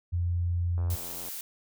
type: tone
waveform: sine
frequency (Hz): 87.1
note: F2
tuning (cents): -4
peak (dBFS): -25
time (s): 0.12-0.96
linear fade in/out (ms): 20
type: click train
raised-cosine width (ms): 1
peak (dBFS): -32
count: 45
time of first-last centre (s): 0.78-1.285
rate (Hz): 87.1
type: noise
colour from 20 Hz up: blue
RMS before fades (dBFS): -38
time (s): 0.9-1.41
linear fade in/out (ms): 2
effects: none